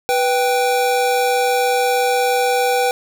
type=tone pair together; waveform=square; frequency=493.1 / 783 Hz; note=B4 / G5; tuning=-3 / -2 cents; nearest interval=minor sixth; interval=801 cents; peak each=-18 dBFS; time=0.09-2.91 s; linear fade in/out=0 ms; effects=none